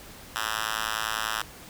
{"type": "tone with high-pass filter", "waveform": "5% pulse", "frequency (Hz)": 110, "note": "A2", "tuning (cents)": 0, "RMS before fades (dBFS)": -30, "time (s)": [0.36, 1.42], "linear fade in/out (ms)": 0, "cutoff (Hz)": 1500, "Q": 1.3, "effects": ["pink hiss -46 dBFS RMS until 1.69 s"]}